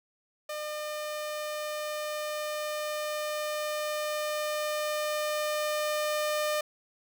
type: tone with level ramp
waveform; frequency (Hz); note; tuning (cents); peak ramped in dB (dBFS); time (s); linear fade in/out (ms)
sawtooth; 604; D5; +48; -30 to -23; 0.49-6.61; 5
effects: none